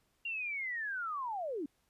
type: linear sweep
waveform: sine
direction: down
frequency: 2794 to 261.6 Hz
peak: -35 dBFS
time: 0.25-1.66 s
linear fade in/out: 5 ms
effects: pink hiss -75 dBFS RMS until 1.89 s + resampled to 32000 Hz